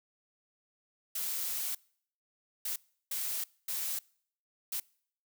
blue noise bursts at uneven times, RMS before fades -35 dBFS, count 5, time 1.15-1.75 / 2.65-2.76 / 3.11-3.44 / 3.68-3.99 / 4.72-4.8 s, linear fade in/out 5 ms, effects noise-tail reverb RT60 0.6 s tail -25 dB re dry

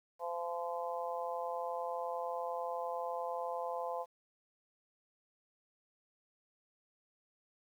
harmonic tone, 171.4 Hz, F3, 32 cents flat, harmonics 3 / 4 / 5 / 6, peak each -40 / -41 / -42 / -43 dBFS, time 0.19-4.06 s, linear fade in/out 50 ms, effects 11-bit

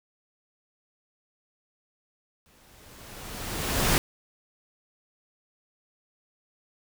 pink noise with exponential growth, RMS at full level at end -21 dBFS, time 2.46-3.98 s, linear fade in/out 0 ms, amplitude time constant 330 ms, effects none

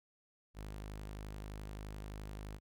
sawtooth tone, 51.6 Hz, G#1, 10 cents flat, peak -40 dBFS, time 0.54-2.6 s, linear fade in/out 50 ms, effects none

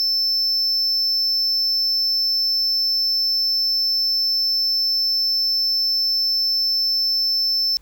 triangle tone, 5300 Hz, E8, 9 cents sharp, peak -16 dBFS, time 0-7.77 s, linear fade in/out 0 ms, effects added 50 Hz sine -49 dBFS peak until 7.81 s + pink hiss -58 dBFS RMS until 7.81 s

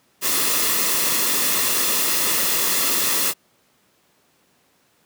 white noise with comb filter, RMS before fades -20 dBFS, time 0.21-3.34 s, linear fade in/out 50 ms, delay 1.3 ms, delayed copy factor -0.5, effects pink hiss -61 dBFS RMS until 5.05 s + high-pass 150 Hz 12 dB/octave

